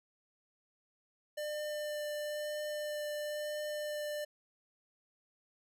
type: tone with vibrato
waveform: square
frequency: 598 Hz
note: D5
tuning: 31 cents sharp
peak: -37 dBFS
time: 1.37-4.25 s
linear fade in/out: 10 ms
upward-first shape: sine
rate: 1 Hz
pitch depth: 9 cents each way
effects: none